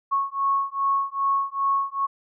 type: beating tone pair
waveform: sine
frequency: 1100 / 1102.5 Hz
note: C#6 / C#6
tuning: -14 / -10 cents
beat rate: 2.5 Hz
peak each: -24 dBFS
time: 0.11-2.07 s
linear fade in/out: 20 ms
effects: none